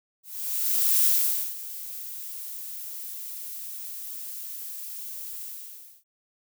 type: noise with ADSR envelope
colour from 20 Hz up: violet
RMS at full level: -20 dBFS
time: 0.23-6.04 s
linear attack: 810 ms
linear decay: 500 ms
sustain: -17 dB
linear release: 620 ms
effects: none